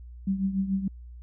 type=tone with tremolo; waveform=sine; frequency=193.2 Hz; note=G3; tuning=25 cents flat; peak=-21 dBFS; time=0.27-0.88 s; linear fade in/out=5 ms; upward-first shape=triangle; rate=6.9 Hz; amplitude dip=75%; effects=added 60 Hz sine -41 dBFS peak until 1.22 s